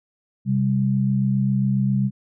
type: tone pair together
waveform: sine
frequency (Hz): 130.81 / 198.21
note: C3 / G3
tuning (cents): 0 / +19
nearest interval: perfect fifth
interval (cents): 719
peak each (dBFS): -20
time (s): 0.45-2.11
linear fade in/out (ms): 50
effects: none